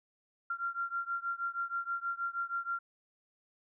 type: beating tone pair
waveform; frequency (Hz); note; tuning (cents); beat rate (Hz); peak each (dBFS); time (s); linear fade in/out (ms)
sine; 1378 / 1384.3; F6 / F6; -24 / -16; 6.3; -36 / -37; 0.5-2.79; 5
effects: none